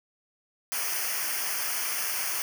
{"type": "noise with comb filter", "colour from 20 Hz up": "white", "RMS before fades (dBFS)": -30, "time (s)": [0.72, 2.42], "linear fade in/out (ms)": 0, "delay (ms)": 0.26, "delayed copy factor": -0.9, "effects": []}